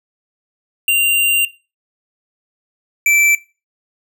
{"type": "tone pair in turn", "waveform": "square", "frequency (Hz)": [2778, 2331], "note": ["F7", "D7"], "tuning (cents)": [-10, -14], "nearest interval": "minor third", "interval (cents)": 304, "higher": "first", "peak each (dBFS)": -11, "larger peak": "neither", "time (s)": [[0.88, 1.45], [3.06, 3.35]], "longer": "first", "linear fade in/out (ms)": 2, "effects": ["noise-tail reverb RT60 0.3 s tail -19 dB re dry"]}